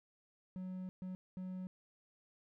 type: tone bursts at uneven times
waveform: triangle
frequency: 185 Hz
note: F#3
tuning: in tune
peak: -39 dBFS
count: 3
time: 0.56-0.89 / 1.02-1.15 / 1.37-1.67 s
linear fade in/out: 0 ms
effects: none